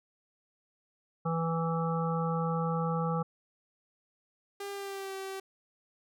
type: harmonic tone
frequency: 164.81 Hz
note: E3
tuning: in tune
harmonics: 1 / 3 / 5 / 7 / 8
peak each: -30 / -35 / -37 / -38 / -39 dBFS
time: 1.25-3.23 s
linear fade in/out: 10 ms
type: tone with pitch glide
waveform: sawtooth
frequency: 400.2 to 385.7 Hz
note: G4 to G4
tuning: +36 to -28 cents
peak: -33 dBFS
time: 4.6-5.4 s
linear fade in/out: 5 ms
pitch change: -64 cents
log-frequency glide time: 4.72-5.14 s
effects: none